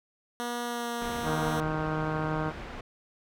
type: tone with pitch glide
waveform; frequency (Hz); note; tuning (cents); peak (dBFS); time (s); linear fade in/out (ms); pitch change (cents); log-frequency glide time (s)
10% pulse; 240 to 236.7; B3 to A#3; -49 to +27; -23; 0.4-1.6; 0; -24; 0.64-0.89
type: low-pass noise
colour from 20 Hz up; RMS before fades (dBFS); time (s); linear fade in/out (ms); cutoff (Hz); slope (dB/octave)
pink; -40; 1.01-2.81; 5; 2400; 12
type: harmonic tone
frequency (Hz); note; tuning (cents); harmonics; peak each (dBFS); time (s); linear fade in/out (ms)
155.56; D#3; 0; 1 / 2 / 3 / 4 / 5 / 6 / 7 / 8 / 9 / 10; -32 / -35 / -37 / -38 / -39 / -40 / -40 / -41 / -42 / -42; 1.23-2.53; 50
effects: none